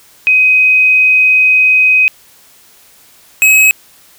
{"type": "tone pair in turn", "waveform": ["sine", "square"], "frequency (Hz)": [2517, 2555], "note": ["D#7", "D#7"], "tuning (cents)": [19, 45], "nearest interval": "unison", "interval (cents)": 26, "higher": "second", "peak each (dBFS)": -5, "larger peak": "neither", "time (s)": [[0.27, 2.08], [3.42, 3.71]], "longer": "first", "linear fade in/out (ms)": 0, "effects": ["white hiss -44 dBFS RMS until 4.18 s"]}